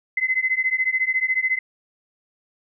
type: beating tone pair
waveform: sine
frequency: 2039 / 2053 Hz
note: C7 / C7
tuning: -45 / -33 cents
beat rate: 14 Hz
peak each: -22 dBFS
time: 0.17-1.59 s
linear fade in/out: 5 ms
effects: none